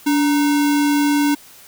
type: tone with sample-and-hold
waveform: sine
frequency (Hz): 289.2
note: D4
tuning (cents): -27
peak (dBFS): -13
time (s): 0.06-1.35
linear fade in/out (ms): 10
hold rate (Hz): 1225
effects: white hiss -44 dBFS RMS until 1.67 s